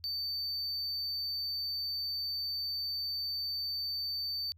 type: tone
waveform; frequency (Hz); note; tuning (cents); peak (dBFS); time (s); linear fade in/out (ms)
triangle; 4570; D8; -48; -32; 0.04-4.52; 0
effects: added 85 Hz sine -56 dBFS peak until 4.57 s